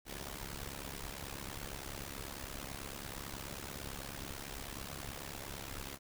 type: noise with amplitude modulation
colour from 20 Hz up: pink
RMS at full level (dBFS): -41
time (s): 0.05-5.99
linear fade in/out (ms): 50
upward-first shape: sine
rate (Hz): 69.1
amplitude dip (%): 85
effects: none